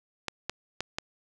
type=clicks; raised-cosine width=0.2 ms; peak=-13 dBFS; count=4; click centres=0.283 / 0.496 / 0.806 / 0.985 s; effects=resampled to 24000 Hz + 7-bit